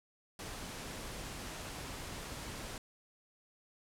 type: noise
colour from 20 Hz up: pink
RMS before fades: -44 dBFS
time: 0.39-2.78 s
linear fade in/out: 2 ms
effects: low-pass 11000 Hz 12 dB/octave